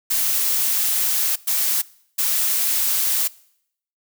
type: noise bursts at uneven times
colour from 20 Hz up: blue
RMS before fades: -20 dBFS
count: 3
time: 0.1-1.36 / 1.47-1.82 / 2.18-3.28 s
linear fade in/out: 10 ms
effects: noise-tail reverb RT60 0.7 s tail -22 dB re dry